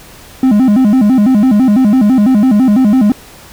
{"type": "tone with vibrato", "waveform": "triangle", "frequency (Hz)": 232.5, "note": "A#3", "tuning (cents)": -4, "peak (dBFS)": -3, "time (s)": [0.43, 3.12], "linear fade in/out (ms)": 2, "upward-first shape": "square", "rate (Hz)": 6, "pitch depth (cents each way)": 200, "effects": ["pink hiss -36 dBFS RMS until 3.52 s"]}